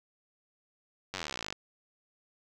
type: slowing click train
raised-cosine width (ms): 0.2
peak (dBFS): -18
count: 27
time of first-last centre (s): 1.14-1.526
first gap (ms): 10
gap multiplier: 1.03
effects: none